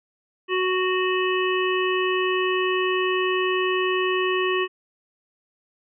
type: harmonic tone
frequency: 370 Hz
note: F#4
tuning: in tune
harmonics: 1 / 3 / 5 / 7 / 8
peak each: -22 / -27 / -29 / -30 / -31 dBFS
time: 0.48-4.68 s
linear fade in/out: 50 ms
effects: none